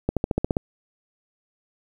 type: accelerating click train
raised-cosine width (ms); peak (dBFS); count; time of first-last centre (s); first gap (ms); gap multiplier
2; -8; 8; 0.09-0.568; 77; 0.96
effects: 8-bit